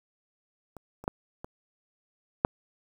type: clicks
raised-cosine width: 1 ms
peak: -29 / -29 / -13 / -24 / -6 dBFS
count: 5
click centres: 0.767 / 1.04 / 1.079 / 1.445 / 2.449 s
effects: 8-bit